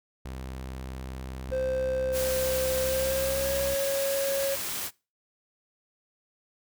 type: tone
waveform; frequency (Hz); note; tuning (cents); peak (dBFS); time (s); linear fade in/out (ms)
sawtooth; 65; C2; -11; -32; 0.25-3.75; 5
type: click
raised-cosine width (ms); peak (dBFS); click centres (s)
5; -28; 1.499
type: tone with pitch glide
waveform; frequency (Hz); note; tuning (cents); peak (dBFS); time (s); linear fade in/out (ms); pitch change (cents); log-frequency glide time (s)
triangle; 520 to 550.9; C5 to C#5; -11 to -11; -24; 1.51-4.56; 20; +100; 2.8-3.58
type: noise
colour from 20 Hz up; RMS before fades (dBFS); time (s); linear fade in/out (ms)
white; -33; 2.12-4.91; 50
effects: noise-tail reverb RT60 0.3 s tail -23 dB re dry